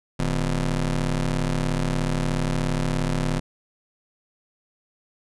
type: ring-modulated tone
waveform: 25% pulse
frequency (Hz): 93.1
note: F#2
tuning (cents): +11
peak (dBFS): -15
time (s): 0.19-3.4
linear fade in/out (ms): 10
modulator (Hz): 65
effects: resampled to 24000 Hz